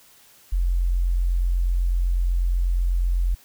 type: tone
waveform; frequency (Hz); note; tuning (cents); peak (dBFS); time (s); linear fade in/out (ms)
sine; 44.06; F1; +16; -18; 0.52-3.35; 10
effects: white hiss -53 dBFS RMS until 3.44 s